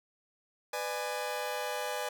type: chord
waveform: sawtooth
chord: G# diminished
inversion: first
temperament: just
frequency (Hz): 498.4 / 598 / 830.6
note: B4 / D5 / G#5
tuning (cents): +16 / +31 / 0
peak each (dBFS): -34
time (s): 0.73-2.09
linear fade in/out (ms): 5
effects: none